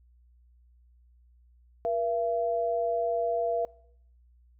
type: tone pair together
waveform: sine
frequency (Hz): 478.2 / 675.8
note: A#4 / E5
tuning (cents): +44 / +43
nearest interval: tritone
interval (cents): 599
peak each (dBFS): -30 / -27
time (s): 1.85-3.65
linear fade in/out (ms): 0
effects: noise-tail reverb RT60 0.7 s tail -23 dB re dry + added 60 Hz sine -57 dBFS peak until 4.59 s